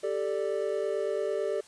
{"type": "chord", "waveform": "triangle", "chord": "G suspended second", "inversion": "none", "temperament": "just", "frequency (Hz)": [392, 441, 588], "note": ["G4", "A4", "D5"], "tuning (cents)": [0, 4, 2], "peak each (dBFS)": -30, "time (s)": [0.03, 1.61], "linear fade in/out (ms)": 10, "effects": ["white hiss -55 dBFS RMS until 1.67 s", "resampled to 22050 Hz"]}